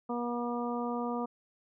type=harmonic tone; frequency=240 Hz; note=B3; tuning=49 cents flat; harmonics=1 / 2 / 3 / 4 / 5; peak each=-34 / -37 / -39 / -40 / -41 dBFS; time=0.09-1.26 s; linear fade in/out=10 ms; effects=none